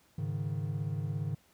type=chord; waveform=triangle; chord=Ab suspended fourth; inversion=none; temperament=just; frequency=103.83 / 138.43 / 155.74 Hz; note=Ab2 / Db3 / Eb3; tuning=0 / -2 / +2 cents; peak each=-34 dBFS; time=0.18-1.35 s; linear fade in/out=5 ms; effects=pink hiss -66 dBFS RMS until 1.53 s + high-pass 60 Hz 12 dB/octave